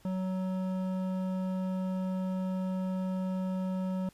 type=tone with hard clipping; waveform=triangle; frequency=186.7 Hz; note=F#3; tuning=16 cents sharp; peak=-32 dBFS; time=0.05-4.09 s; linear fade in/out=2 ms; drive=15 dB; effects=pink hiss -62 dBFS RMS until 4.13 s + resampled to 32000 Hz